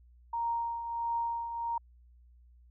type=tone with tremolo; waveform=sine; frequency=932.3 Hz; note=A#5; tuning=in tune; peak=-28 dBFS; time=0.33-1.78 s; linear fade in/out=5 ms; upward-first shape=triangle; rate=1.5 Hz; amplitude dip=60%; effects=added 60 Hz sine -56 dBFS peak until 2.7 s